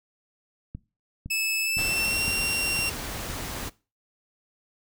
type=click train; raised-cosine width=5 ms; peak=-23 dBFS; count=6; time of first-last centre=0.75-3.301 s; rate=1.96 Hz
type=tone with pitch glide; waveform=sawtooth; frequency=2609 to 2751 Hz; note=E7 to F7; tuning=-18 to -27 cents; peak=-21 dBFS; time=1.3-2.9 s; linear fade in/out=10 ms; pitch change=+91 cents; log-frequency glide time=1.61-2.24 s
type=noise; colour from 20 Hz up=pink; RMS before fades=-34 dBFS; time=1.77-3.7 s; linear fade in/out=20 ms
effects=noise-tail reverb RT60 0.3 s tail -20 dB re dry